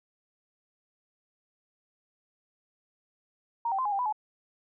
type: tone with pitch steps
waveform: sine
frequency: 933 / 776 / 1036 / 828 / 791 / 992 / 853 Hz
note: A#5 / G5 / C6 / G#5 / G5 / B5 / G#5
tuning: +1 / -18 / -17 / -5 / +15 / +7 / +46 cents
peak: -26 dBFS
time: 3.65-4.126 s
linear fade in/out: 5 ms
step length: 68 ms
effects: none